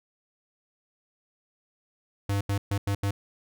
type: tone bursts at uneven times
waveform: square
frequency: 100 Hz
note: G2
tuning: 35 cents sharp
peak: -25 dBFS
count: 5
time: 2.29-2.41 / 2.49-2.58 / 2.71-2.78 / 2.87-2.95 / 3.03-3.11 s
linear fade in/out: 5 ms
effects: none